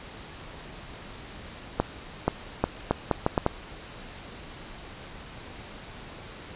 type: accelerating click train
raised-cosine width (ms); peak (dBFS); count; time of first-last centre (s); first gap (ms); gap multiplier
1; -7; 8; 1.8-3.464; 480; 0.75
effects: pink hiss -43 dBFS RMS until 6.55 s + resampled to 8000 Hz